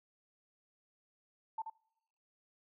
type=tone with echo; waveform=sine; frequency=889 Hz; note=A5; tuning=18 cents sharp; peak=-35 dBFS; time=1.58-1.62 s; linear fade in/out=5 ms; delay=80 ms; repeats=1; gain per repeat=-6 dB; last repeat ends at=1.7 s; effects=noise-tail reverb RT60 0.9 s tail -25 dB re dry